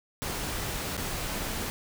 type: noise with dropouts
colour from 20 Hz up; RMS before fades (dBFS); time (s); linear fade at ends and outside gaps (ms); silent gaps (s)
pink; -33; 0.22-1.7; 0; 0.968-0.977
effects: none